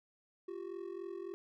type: ring-modulated tone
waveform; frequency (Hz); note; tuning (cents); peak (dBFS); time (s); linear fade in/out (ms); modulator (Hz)
triangle; 370; F#4; 0; -36; 0.48-1.34; 0; 21.8
effects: none